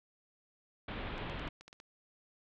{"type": "low-pass noise", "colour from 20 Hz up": "pink", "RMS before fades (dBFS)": -41, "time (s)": [0.88, 1.49], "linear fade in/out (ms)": 5, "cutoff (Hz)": 3600, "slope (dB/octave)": 48}
{"type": "clicks", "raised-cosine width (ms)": 0.2, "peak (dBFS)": -35, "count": 8, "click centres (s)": [1.18, 1.298, 1.395, 1.477, 1.61, 1.68, 1.729, 1.801]}
{"effects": []}